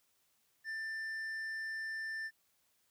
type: tone with tanh clipping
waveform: sine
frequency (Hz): 1780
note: A6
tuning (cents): +20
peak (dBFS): -39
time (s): 0.64-2.31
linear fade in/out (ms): 50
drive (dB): 6
effects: white hiss -75 dBFS RMS until 2.9 s